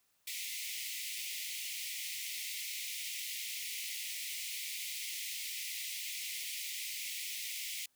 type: high-pass noise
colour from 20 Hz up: pink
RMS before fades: -41 dBFS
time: 0.27-7.86 s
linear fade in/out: 5 ms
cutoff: 2000 Hz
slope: 96 dB/octave
effects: white hiss -75 dBFS RMS until 7.95 s